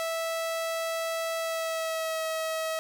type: tone with pitch glide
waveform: sawtooth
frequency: 656 to 641.8 Hz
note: E5 to E5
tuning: -9 to -46 cents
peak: -25 dBFS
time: 0-2.79 s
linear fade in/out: 0 ms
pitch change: -37 cents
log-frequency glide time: 1.39-2.22 s
effects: none